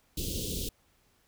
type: band-stop noise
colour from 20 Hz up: pink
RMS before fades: -34 dBFS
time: 0.17-0.69 s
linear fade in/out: 5 ms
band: 490 to 3000 Hz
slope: 48 dB/octave
effects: pink hiss -68 dBFS RMS until 1.27 s